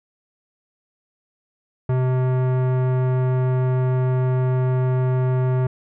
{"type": "tone with tanh clipping", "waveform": "sine", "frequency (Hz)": 128.1, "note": "C3", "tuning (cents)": -36, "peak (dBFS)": -19, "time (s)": [1.89, 5.67], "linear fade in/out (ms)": 5, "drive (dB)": 18, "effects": []}